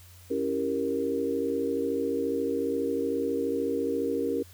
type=chord; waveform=sine; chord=C# diminished seventh; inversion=none; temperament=equal; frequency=277.2 / 329.6 / 392 / 466.2 Hz; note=C#4 / E4 / G4 / Bb4; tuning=0 / 0 / 0 / 0 cents; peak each=-31 / -35 / -32 / -29 dBFS; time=0.3-4.43 s; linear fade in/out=10 ms; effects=added 90 Hz sine -50 dBFS peak until 4.53 s + white hiss -55 dBFS RMS until 4.53 s